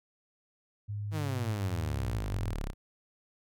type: tone with pitch glide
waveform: sine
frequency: 103.4 to 102.51 Hz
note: G#2 to G#2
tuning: -7 to -22 cents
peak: -33 dBFS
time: 0.88-2.54 s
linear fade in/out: 20 ms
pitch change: -15 cents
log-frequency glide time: 1.26-1.41 s
type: exponential sweep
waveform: sawtooth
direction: down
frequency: 164.81 to 31.13 Hz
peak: -29 dBFS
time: 1.11-2.74 s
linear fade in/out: 50 ms
effects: none